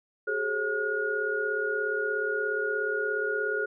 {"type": "tone cluster", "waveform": "sine", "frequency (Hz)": [386.9, 423.8, 539, 1439], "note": ["G4", "G#4", "C#5", "F#6"], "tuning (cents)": [-23, 35, -49, -49], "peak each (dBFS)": [-36, -30, -37, -29], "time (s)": [0.27, 3.66], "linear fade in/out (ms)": 10, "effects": []}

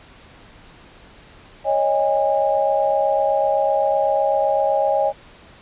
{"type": "chord", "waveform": "sine", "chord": "C# suspended second", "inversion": "none", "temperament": "equal with one note detuned", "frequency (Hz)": [554.4, 622.3, 815.4], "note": ["C#5", "D#5", "G#5"], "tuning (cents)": [0, 0, -32], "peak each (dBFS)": -20, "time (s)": [1.64, 5.13], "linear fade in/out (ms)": 50, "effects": ["pink hiss -46 dBFS RMS until 5.61 s", "resampled to 8000 Hz"]}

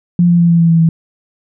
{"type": "tone with pitch steps", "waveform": "sine", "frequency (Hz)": [174.61, 172.7, 170.82, 168.95, 167.11, 165.29, 163.48], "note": ["F3", "F3", "F3", "E3", "E3", "E3", "E3"], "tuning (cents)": [0, -19, -38, 43, 24, 5, -14], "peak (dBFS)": -6, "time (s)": [0.19, 0.89], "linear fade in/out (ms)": 2, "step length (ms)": 100, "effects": []}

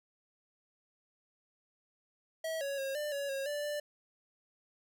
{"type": "tone with pitch steps", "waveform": "square", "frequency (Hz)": [645, 557, 541, 595, 563, 544, 586, 590], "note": ["E5", "C#5", "C#5", "D5", "C#5", "C#5", "D5", "D5"], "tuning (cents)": [-38, 8, -42, 22, 27, -33, -4, 8], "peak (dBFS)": -35, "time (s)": [2.44, 3.8], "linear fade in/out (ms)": 5, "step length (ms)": 170, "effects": []}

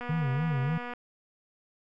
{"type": "click train", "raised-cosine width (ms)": 0.5, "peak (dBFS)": -24, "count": 226, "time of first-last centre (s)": [0.01, 0.936], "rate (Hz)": 243}
{"type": "tone with vibrato", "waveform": "triangle", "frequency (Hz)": 146.7, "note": "D3", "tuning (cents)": -2, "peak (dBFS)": -24, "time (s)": [0.09, 0.78], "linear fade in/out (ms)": 5, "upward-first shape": "sine", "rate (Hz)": 3.4, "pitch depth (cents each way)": 200}
{"effects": []}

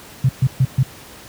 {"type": "tone bursts", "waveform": "sine", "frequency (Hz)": 130.81, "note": "C3", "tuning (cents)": 0, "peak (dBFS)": -10, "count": 4, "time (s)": [0.24, 0.83], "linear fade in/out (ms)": 5, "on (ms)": 50, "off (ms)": 130, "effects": ["pink hiss -40 dBFS RMS until 1.28 s", "high-pass 60 Hz 12 dB/octave"]}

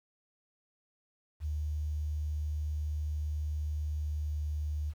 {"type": "tone with pitch glide", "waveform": "sine", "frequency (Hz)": [75.6, 75.08], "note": ["D#2", "D2"], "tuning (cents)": [-49, 39], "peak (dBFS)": -31, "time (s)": [1.4, 4.94], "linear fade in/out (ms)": 50, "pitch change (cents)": -12, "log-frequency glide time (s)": [3.84, 4.58], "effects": ["10-bit"]}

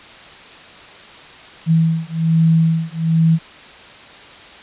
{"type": "beating tone pair", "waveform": "sine", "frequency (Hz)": [162.3, 163.5], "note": ["E3", "E3"], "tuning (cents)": [-27, -14], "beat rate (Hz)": 1.2, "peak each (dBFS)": -15, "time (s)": [1.66, 3.39], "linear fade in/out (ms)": 50, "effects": ["white hiss -39 dBFS RMS until 4.62 s", "resampled to 8000 Hz"]}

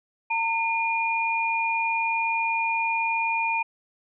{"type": "tone pair together", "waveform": "sine", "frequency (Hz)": [909.5, 2428], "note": ["A#5", "D#7"], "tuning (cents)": [-43, -43], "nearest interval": "octave + perfect fourth", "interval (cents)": 1700, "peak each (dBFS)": -25, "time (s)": [0.3, 3.63], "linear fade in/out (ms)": 10, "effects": []}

